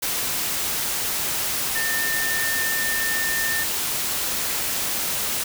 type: tone in noise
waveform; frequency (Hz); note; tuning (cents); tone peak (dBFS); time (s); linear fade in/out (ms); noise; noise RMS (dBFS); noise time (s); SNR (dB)
sine; 1800; A6; +39; -24; 1.75-3.64; 10; white; -25; 0.02-5.44; -2
effects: none